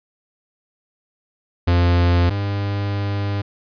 45% pulse tone pair in turn, 87.2 / 100.78 Hz, F2 / G2, -2 / +48 cents, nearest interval minor third, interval 250 cents, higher second, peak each -13 / -20 dBFS, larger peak first, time 1.67-2.3 / 2.3-3.42 s, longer second, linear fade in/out 10 ms, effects resampled to 11025 Hz

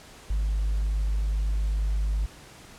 triangle tone with tanh clipping, 51.2 Hz, G#1, 24 cents flat, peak -23 dBFS, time 0.3-2.26 s, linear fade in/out 5 ms, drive 6 dB, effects pink hiss -48 dBFS RMS until 2.78 s + low-pass 10000 Hz 12 dB/octave

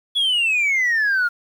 sine exponential sweep, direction down, 3419 to 1396.9 Hz, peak -14 dBFS, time 0.15-1.29 s, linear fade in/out 20 ms, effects tanh soft clip ceiling -14 dBFS + 8-bit

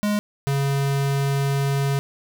square tone pair in turn, 207.7 / 138.93 Hz, G#3 / C#3, 0 / +4 cents, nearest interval perfect fifth, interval 696 cents, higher first, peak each -20 dBFS, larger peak neither, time 0.03-0.19 / 0.47-1.99 s, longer second, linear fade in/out 0 ms, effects none

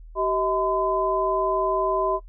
sine tone cluster, 383.7 / 637 / 1017 Hz, G4 / D#5 / C6, -37 / +41 / -50 cents, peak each -25 dBFS, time 0.15-2.2 s, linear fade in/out 50 ms, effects noise-tail reverb RT60 0.1 s tail -17 dB re dry + added 40 Hz sine -40 dBFS peak until 2.28 s

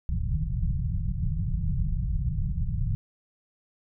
pink low-pass noise, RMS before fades -27 dBFS, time 0.09-2.95 s, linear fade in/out 0 ms, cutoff 180 Hz, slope 96 dB/octave, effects none

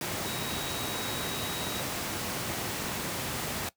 sine tone in noise, 3812 Hz, A#7, 38 cents sharp, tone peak -40 dBFS, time 0.26-1.81 s, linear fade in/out 2 ms, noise pink, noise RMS -33 dBFS, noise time 0.01-3.69 s, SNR -10 dB, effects noise-tail reverb RT60 0.1 s tail -18 dB re dry + high-pass 100 Hz 12 dB/octave

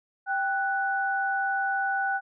sine tone pair together, 784 / 1482.7 Hz, G5 / F#6, 0 / +3 cents, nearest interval major seventh, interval 1103 cents, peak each -27 dBFS, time 0.26-2.21 s, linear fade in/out 50 ms, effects none

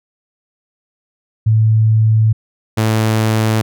sine / sawtooth tone pair in turn, 110 / 110 Hz, A2 / A2, 0 / 0 cents, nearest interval unison, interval 0 cents, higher neither, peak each -8 dBFS, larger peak neither, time 1.46-2.33 / 2.77-3.62 s, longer first, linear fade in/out 10 ms, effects none

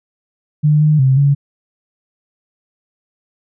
sine tone with pitch steps, 150.2 / 152.4 / 132.4 / 141.4 Hz, D3 / D#3 / C3 / C#3, +39 / -36 / +21 / +35 cents, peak -8 dBFS, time 0.63-1.35 s, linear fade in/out 20 ms, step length 180 ms, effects none

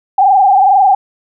sine tone with frequency modulation, 784 Hz, G5, in tune, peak -5 dBFS, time 0.18-0.95 s, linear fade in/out 5 ms, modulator 22.2 Hz, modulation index 1.7, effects none

